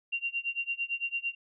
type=tone with tremolo; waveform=sine; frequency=2765 Hz; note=F7; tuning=18 cents flat; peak=-27 dBFS; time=0.12-1.35 s; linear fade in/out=10 ms; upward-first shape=sine; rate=8.9 Hz; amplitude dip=95%; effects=none